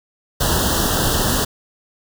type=band-stop noise; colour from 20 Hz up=pink; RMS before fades=-18 dBFS; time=0.4-1.45 s; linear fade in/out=10 ms; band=1800 to 2800 Hz; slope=96 dB/octave; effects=none